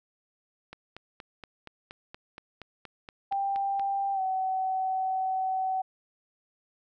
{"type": "click train", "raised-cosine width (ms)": 0.3, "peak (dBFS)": -26, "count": 14, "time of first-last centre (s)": [0.73, 3.796], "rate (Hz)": 4.24}
{"type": "tone with pitch glide", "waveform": "sine", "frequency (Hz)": [790, 756.5], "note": ["G5", "F#5"], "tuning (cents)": [13, 38], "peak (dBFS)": -26, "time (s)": [3.31, 5.82], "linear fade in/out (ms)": 10, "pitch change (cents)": -75, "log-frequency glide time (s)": [4.13, 4.21]}
{"effects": []}